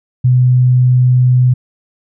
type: tone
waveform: sine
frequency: 125.9 Hz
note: B2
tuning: 34 cents sharp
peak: -6 dBFS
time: 0.24-1.54 s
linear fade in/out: 10 ms
effects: none